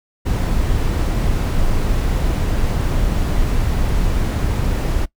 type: noise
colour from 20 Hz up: brown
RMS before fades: -17 dBFS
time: 0.25-5.06 s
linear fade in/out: 20 ms
effects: noise-tail reverb RT60 0.1 s tail -20 dB re dry